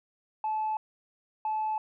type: tone bursts at uneven times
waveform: sine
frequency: 866 Hz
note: A5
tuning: 28 cents flat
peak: -26 dBFS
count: 2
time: 0.44-0.77 / 1.45-1.78 s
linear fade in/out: 2 ms
effects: tanh soft clip ceiling -24 dBFS